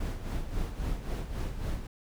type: noise with tremolo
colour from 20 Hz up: brown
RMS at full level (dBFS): -31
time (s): 0-1.87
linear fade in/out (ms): 5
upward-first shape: sine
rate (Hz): 3.7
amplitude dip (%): 60
effects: none